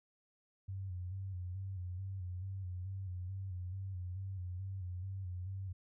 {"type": "tone with vibrato", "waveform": "sine", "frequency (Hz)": 93.2, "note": "F#2", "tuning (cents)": 13, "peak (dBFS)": -39, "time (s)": [0.68, 5.73], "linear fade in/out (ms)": 10, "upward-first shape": "square", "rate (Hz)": 2.3, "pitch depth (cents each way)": 58, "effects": []}